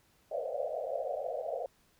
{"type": "band-pass noise", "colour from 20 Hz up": "pink", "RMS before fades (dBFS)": -36, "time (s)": [0.31, 1.66], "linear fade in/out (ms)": 2, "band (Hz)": [480, 720], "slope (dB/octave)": 96, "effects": ["pink hiss -68 dBFS RMS until 1.99 s"]}